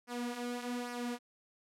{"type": "tone with flanger", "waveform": "sawtooth", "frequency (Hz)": 243, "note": "B3", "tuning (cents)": -28, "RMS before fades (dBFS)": -39, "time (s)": [0.07, 1.19], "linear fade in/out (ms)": 50, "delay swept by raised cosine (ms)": [0.26, 5.26], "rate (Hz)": 1.2, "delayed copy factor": -0.6, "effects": ["low-pass 12000 Hz 12 dB/octave"]}